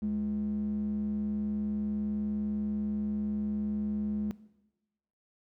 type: tone with band-pass filter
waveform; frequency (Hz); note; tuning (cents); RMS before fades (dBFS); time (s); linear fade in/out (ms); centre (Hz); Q
square; 70.1; C#2; +20; -31; 0.02-4.31; 0; 220; 8.6
effects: noise-tail reverb RT60 1.0 s tail -18 dB re dry